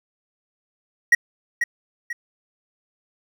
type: tone with echo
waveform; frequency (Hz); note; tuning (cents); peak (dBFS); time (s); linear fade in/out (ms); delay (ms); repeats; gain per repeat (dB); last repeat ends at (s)
triangle; 1901; A#6; +33; -8; 1.12-1.15; 5; 490; 2; -8; 2.13
effects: none